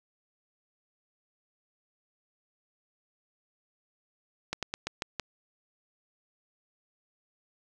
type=slowing click train; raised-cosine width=0.2 ms; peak=-14 dBFS; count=6; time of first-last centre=4.53-5.197 s; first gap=97 ms; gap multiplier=1.16; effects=none